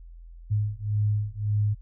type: beating tone pair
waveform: sine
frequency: 103.83 / 105.63 Hz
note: G#2 / G#2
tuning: 0 / +30 cents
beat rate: 1.8 Hz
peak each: -26 / -26 dBFS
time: 0.5-1.75 s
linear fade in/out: 20 ms
effects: added 42 Hz sine -42 dBFS peak until 1.81 s